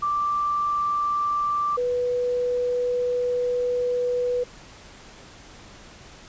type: tone pair in turn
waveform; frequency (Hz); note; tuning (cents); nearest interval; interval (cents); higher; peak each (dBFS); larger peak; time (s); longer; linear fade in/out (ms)
sine; 1174.7 / 492; D6 / B4; 0 / -7; octave + minor third; 1507; first; -21; neither; 0.02-1.77 / 1.77-4.44; second; 10
effects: pink hiss -46 dBFS RMS until 6.28 s + resampled to 16000 Hz